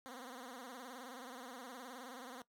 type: tone with vibrato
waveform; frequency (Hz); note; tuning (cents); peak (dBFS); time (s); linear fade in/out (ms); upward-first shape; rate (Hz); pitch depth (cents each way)
10% pulse; 251.7; B3; +33; -40; 0.06-2.42; 0; sine; 19; 120
effects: noise-tail reverb RT60 0.1 s tail -19 dB re dry